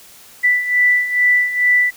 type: beating tone pair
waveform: sine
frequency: 1975.5 / 1977.8 Hz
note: B6 / B6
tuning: 0 / +2 cents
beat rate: 2.3 Hz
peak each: -18 / -13 dBFS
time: 0.43-1.91 s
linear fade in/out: 20 ms
effects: white hiss -43 dBFS RMS until 1.96 s